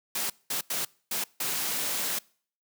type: noise bursts at uneven times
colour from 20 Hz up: white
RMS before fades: -30 dBFS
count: 5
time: 0.15-0.3 / 0.5-0.61 / 0.7-0.85 / 1.11-1.24 / 1.4-2.19 s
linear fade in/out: 5 ms
effects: noise-tail reverb RT60 0.5 s tail -25 dB re dry + high-pass 150 Hz 12 dB/octave